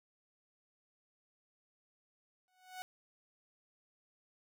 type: tone with exponential growth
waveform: sawtooth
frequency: 740 Hz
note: F#5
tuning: in tune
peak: -36 dBFS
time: 2.48-2.82 s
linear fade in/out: 0 ms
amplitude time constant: 73 ms
effects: none